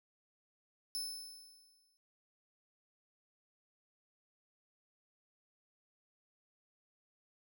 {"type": "tone with exponential decay", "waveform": "sawtooth", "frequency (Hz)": 5260, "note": "E8", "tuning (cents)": -5, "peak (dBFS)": -33, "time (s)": [0.95, 1.97], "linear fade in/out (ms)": 0, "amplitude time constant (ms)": 220, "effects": []}